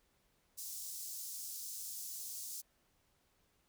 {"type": "high-pass noise", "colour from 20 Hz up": "pink", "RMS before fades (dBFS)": -45, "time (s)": [0.57, 2.62], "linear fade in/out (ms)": 20, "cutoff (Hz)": 5600, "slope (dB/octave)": 24, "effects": ["pink hiss -75 dBFS RMS until 3.68 s"]}